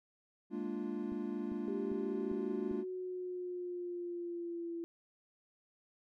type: chord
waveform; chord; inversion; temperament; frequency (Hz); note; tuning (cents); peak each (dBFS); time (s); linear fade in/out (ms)
triangle; Bb dominant seventh; third; equal; 207.7 / 233.1 / 293.7 / 349.2; Ab3 / Bb3 / D4 / F4; 0 / 0 / 0 / 0; -40; 0.5-2.85; 50
type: click train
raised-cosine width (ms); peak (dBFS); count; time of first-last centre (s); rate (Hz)
3; -36; 5; 1.12-2.714; 2.51
type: exponential sweep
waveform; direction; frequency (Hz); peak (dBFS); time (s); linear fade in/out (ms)
sine; down; 392 to 336.1; -38; 1.68-4.84; 0
effects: none